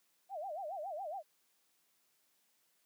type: tone with vibrato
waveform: sine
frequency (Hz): 690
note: F5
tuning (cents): -21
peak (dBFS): -39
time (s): 0.29-1.23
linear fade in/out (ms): 50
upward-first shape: sine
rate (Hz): 7.2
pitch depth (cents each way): 260
effects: white hiss -75 dBFS RMS until 2.85 s + high-pass 150 Hz 12 dB/octave